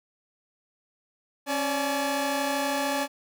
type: tone cluster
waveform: sawtooth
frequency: 273.5 / 580 / 852 Hz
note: C#4 / D5 / G#5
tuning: -23 / -22 / +44 cents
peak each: -26 dBFS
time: 1.46-3.08 s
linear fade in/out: 50 ms
effects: none